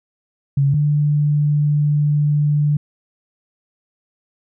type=tone pair in turn; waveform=sine; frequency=139.4 / 147.69 Hz; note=C#3 / D3; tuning=+10 / +10 cents; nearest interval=minor second; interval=100 cents; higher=second; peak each=-12 / -13 dBFS; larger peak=first; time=0.57-0.74 / 0.74-2.77 s; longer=second; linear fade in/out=5 ms; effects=none